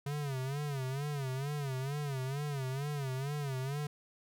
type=tone with vibrato; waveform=square; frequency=138.59 Hz; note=C#3; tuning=in tune; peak=-35 dBFS; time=0.06-3.87 s; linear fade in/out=5 ms; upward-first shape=sine; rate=2.2 Hz; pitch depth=120 cents each way; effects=none